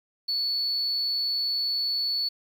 sine tone, 4435 Hz, C#8, in tune, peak -23 dBFS, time 0.28-2.29 s, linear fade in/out 10 ms, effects tanh soft clip ceiling -21 dBFS + 9-bit

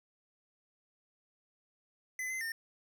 square tone with pitch steps, 2022 / 2060 / 1817 Hz, B6 / C7 / A#6, +40 / -28 / -45 cents, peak -36 dBFS, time 2.19-2.52 s, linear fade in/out 2 ms, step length 110 ms, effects 11-bit

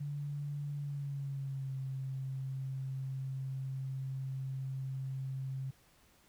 sine tone with pitch glide, 144.5 to 133.27 Hz, D3 to C3, -28 to +32 cents, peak -36 dBFS, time 0-5.71 s, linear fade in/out 10 ms, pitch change -140 cents, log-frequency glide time 0.74-1.76 s, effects pink hiss -66 dBFS RMS until 6.28 s

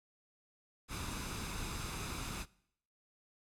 pink noise with comb filter, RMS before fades -41 dBFS, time 0.88-2.46 s, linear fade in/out 50 ms, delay 0.8 ms, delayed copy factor +0.5, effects noise-tail reverb RT60 0.7 s tail -22 dB re dry + low-pass 11000 Hz 12 dB/octave

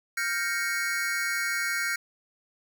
square chord, G half-diminished seventh, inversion third, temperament equal, 1396.9 / 1568 / 1864.7 / 2217 Hz, F6 / G6 / Bb6 / Db7, 0 / 0 / 0 / 0 cents, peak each -33 dBFS, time 0.17-1.96 s, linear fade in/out 5 ms, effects none

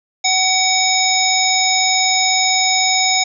harmonic tone, 753 Hz, F#5, 30 cents sharp, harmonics 1 / 3 / 5 / 7 / 9, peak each -19 / -19 / -19 / -19 / -19 dBFS, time 0.24-3.24 s, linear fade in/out 10 ms, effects none

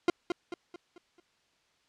40% pulse tone with echo, 349.2 Hz, F4, in tune, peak -20 dBFS, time 0.08-0.1 s, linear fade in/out 2 ms, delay 220 ms, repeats 5, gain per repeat -7 dB, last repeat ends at 1.2 s, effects white hiss -70 dBFS RMS until 1.88 s + low-pass 5000 Hz 12 dB/octave

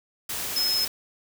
sine tone in noise, 5170 Hz, E8, 34 cents flat, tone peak -22 dBFS, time 0.56-0.85 s, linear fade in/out 5 ms, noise white, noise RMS -31 dBFS, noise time 0.29-0.88 s, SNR +6 dB, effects none

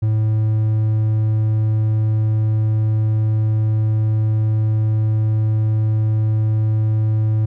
triangle tone, 108.8 Hz, A2, 19 cents flat, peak -12 dBFS, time 0.02-7.46 s, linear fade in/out 10 ms, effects none

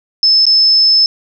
sine tone with dropouts, 5240 Hz, E8, 11 cents flat, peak -6 dBFS, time 0.23-1.06 s, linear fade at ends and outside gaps 1 ms, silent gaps 0.454-0.466 s, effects none

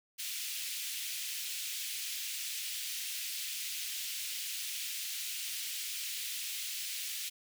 pink high-pass noise, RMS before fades -39 dBFS, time 0.18-7.3 s, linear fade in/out 20 ms, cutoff 2500 Hz, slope 24 dB/octave, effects none

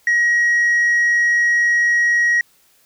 sine tone with tanh clipping, 1898 Hz, A#6, 31 cents sharp, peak -13 dBFS, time 0.07-2.41 s, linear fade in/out 2 ms, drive 1 dB, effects white hiss -56 dBFS RMS until 2.85 s

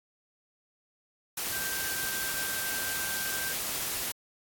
sine tone in noise, 1568 Hz, G6, in tune, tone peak -37 dBFS, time 1.52-3.53 s, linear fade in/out 5 ms, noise white, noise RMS -33 dBFS, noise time 1.37-4.12 s, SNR -7 dB, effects AAC 64 kbps

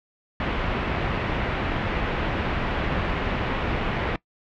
pink low-pass noise, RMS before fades -26 dBFS, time 0.4-4.16 s, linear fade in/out 2 ms, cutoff 2800 Hz, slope 24 dB/octave, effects noise-tail reverb RT60 0.1 s tail -21 dB re dry

